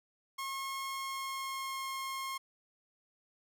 sawtooth tone with pitch glide, 1082 to 1072.7 Hz, C#6 to C6, -42 to +43 cents, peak -33 dBFS, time 0.38-2.38 s, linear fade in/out 10 ms, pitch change -15 cents, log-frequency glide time 0.85-1.86 s, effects none

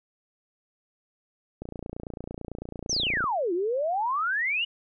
click train, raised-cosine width 2 ms, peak -22 dBFS, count 48, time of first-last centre 1.62-3.241 s, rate 29 Hz
sine exponential two-way sweep, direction down then up, 6460 to 333.2 to 2970 Hz, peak -24 dBFS, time 2.89-4.65 s, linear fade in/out 10 ms, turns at 3.53 s
effects none

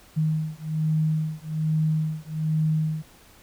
sine beating tone pair, 155.8 / 157 Hz, D#3 / D#3, +3 / +16 cents, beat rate 1.2 Hz, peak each -25 dBFS, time 0.16-3.03 s, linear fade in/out 20 ms, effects pink hiss -53 dBFS RMS until 3.42 s

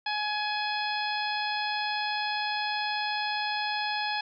harmonic tone, 841 Hz, G#5, 22 cents sharp, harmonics 1 / 2 / 3 / 4 / 5 / 6, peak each -31 / -34 / -36 / -37 / -38 / -39 dBFS, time 0.06-4.21 s, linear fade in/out 5 ms, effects none

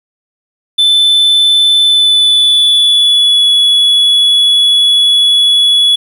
triangle tone with pitch glide, 3520 to 3392 Hz, A7 to G#7, 0 to +36 cents, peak -4 dBFS, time 0.78-5.96 s, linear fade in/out 10 ms, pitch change -64 cents, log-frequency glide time 1.84-3.47 s, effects 7-bit

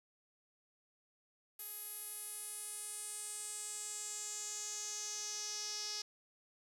sawtooth tone with band-pass filter sweep, 419.6 Hz, G#4, 18 cents sharp, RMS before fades -44 dBFS, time 1.59-6.02 s, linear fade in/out 5 ms, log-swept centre 12000 to 5300 Hz, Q 5.1, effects none

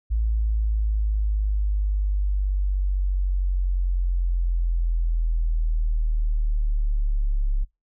sine linear sweep, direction down, 55 to 34.65 Hz, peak -19 dBFS, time 0.1-7.65 s, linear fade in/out 20 ms, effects noise-tail reverb RT60 0.2 s tail -23 dB re dry

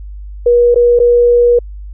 sine tone with dropouts, 480.7 Hz, B4, 47 cents flat, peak -5 dBFS, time 0.46-1.59 s, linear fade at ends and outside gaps 5 ms, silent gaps 0.745-0.758 / 0.991-0.999 s, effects added 50 Hz sine -25 dBFS peak until 1.93 s

